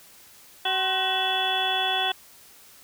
harmonic tone with a mistuned harmonic, 377.9 Hz, F#4, 37 cents sharp, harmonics 1 / 2 / 3 / 4 / 5 / 7 / 8 / 9, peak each -36 / -27 / -36 / -32 / -36 / -32 / -34 / -26 dBFS, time 0.65-2.12 s, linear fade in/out 5 ms, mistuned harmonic 3, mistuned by -98 cents, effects white hiss -51 dBFS RMS until 2.83 s

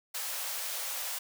white high-pass noise, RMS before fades -36 dBFS, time 0.14-1.19 s, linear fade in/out 10 ms, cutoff 480 Hz, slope 96 dB/octave, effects none

